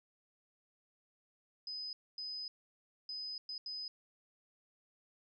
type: tone bursts at uneven times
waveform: sine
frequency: 5020 Hz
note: D#8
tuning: 15 cents sharp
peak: -40 dBFS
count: 5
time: 1.67-1.93 / 2.18-2.48 / 3.09-3.38 / 3.49-3.58 / 3.66-3.88 s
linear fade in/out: 2 ms
effects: none